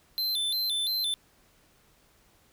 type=tone with vibrato; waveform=square; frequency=3804 Hz; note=A#7; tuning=34 cents sharp; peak=-27 dBFS; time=0.18-1.14 s; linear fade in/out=0 ms; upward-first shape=square; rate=2.9 Hz; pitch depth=130 cents each way; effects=pink hiss -63 dBFS RMS until 2.52 s